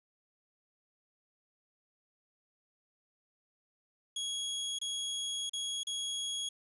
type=tone with dropouts; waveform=sawtooth; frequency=3322 Hz; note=G#7; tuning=in tune; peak=-31 dBFS; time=4.16-6.49 s; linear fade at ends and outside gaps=5 ms; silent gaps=4.788-4.814 / 5.496-5.533 / 5.834-5.869 s; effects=resampled to 24000 Hz + 11-bit